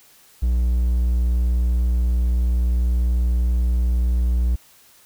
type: tone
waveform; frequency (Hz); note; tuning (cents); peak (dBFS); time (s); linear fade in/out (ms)
triangle; 60.3; B1; -41; -14; 0.42-4.56; 10
effects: white hiss -52 dBFS RMS until 5.05 s